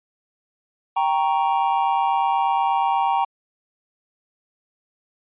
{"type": "chord", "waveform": "triangle", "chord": "G diminished", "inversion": "none", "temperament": "equal", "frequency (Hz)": [784, 932.3, 1108.7], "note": ["G5", "Bb5", "Db6"], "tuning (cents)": [0, 0, 0], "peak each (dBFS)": [-19, -19, -25], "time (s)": [0.96, 3.25], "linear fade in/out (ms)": 10, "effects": ["resampled to 8000 Hz"]}